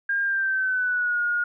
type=tone with pitch glide; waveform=sine; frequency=1609 to 1433.5 Hz; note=G6 to F6; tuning=+45 to +45 cents; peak=-21 dBFS; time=0.09-1.44 s; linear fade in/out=5 ms; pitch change=-200 cents; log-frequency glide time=0.22-1.21 s; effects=none